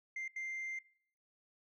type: tone bursts at uneven times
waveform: sine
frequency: 2093 Hz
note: C7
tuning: in tune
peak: -36 dBFS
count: 2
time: 0.16-0.28 / 0.36-0.79 s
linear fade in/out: 5 ms
effects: noise-tail reverb RT60 0.6 s tail -24 dB re dry + tanh soft clip ceiling -37 dBFS